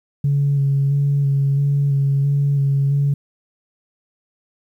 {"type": "tone with vibrato", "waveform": "sine", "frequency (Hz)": 140.2, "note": "C#3", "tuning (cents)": 20, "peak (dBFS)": -13, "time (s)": [0.24, 3.14], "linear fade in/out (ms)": 5, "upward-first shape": "square", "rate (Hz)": 1.5, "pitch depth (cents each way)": 17, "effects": ["tanh soft clip ceiling -10 dBFS", "9-bit"]}